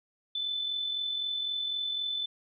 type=tone with amplitude modulation; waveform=sine; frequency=3513 Hz; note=A7; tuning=3 cents flat; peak=-28 dBFS; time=0.35-2.26 s; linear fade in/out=5 ms; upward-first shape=sine; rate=43.9 Hz; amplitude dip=40%; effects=none